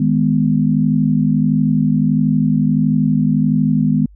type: chord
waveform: sine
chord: G# minor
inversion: second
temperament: just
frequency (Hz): 155.74 / 207.7 / 249.2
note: D#3 / G#3 / B3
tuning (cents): +2 / 0 / +16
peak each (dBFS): -16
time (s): 0-4.06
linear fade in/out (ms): 5
effects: added 50 Hz sine -40 dBFS peak until 4.15 s